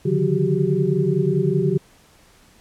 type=tone cluster; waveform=sine; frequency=142.6 / 153.1 / 181.7 / 371.4 / 396.5 Hz; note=C#3 / D#3 / F#3 / F#4 / G4; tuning=+49 / -28 / -31 / +7 / +20 cents; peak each=-23 dBFS; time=0.05-1.78 s; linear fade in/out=10 ms; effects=pink hiss -53 dBFS RMS until 2.6 s + low-pass 12000 Hz 12 dB/octave